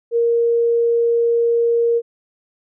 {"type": "tone", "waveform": "sine", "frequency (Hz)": 467.6, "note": "A#4", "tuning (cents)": 5, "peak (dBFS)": -13, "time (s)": [0.11, 2.02], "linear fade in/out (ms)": 50, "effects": []}